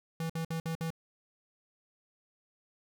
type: tone bursts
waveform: square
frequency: 163.4 Hz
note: E3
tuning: 15 cents flat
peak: -33 dBFS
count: 5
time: 0.2-0.904 s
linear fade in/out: 2 ms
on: 96 ms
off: 56 ms
effects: none